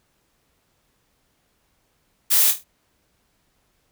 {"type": "noise with echo", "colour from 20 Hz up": "blue", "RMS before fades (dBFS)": -17, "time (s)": [2.3, 2.52], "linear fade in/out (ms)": 20, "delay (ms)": 25, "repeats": 5, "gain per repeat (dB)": -7, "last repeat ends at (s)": 2.645, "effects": ["pink hiss -67 dBFS RMS until 3.91 s"]}